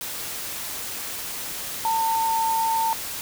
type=tone in noise; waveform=sine; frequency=902 Hz; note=A5; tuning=43 cents sharp; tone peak=-20 dBFS; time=1.85-2.93 s; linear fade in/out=0 ms; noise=white; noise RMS=-32 dBFS; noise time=0.01-3.21 s; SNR=+9 dB; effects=none